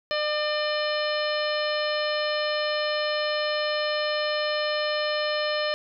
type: harmonic tone with a mistuned harmonic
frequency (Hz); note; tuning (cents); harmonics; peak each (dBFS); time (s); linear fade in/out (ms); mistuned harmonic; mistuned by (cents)
600; D5; +37; 1 / 2 / 3 / 4 / 5 / 6 / 7 / 9; -26 / -33 / -32 / -37 / -34 / -40 / -34 / -38; 0.11-5.74; 0; 9; -68
effects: none